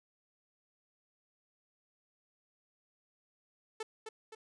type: tone with echo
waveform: sawtooth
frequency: 440 Hz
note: A4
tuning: in tune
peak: -33 dBFS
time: 3.8-3.83 s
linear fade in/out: 5 ms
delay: 260 ms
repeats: 2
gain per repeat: -5 dB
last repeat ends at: 4.35 s
effects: resampled to 22050 Hz + 12-bit